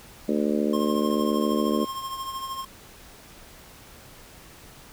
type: harmonic tone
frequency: 74.2 Hz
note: D2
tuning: 18 cents sharp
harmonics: 3 / 4 / 5 / 6 / 7 / 8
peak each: -25 / -27 / -29 / -31 / -32 / -33 dBFS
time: 0.28-1.85 s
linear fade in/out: 10 ms
type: tone with tremolo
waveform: square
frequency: 1068 Hz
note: C6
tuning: 35 cents sharp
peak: -29 dBFS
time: 0.73-2.65 s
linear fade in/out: 5 ms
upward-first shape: triangle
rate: 13 Hz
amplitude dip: 60%
effects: pink hiss -48 dBFS RMS until 4.92 s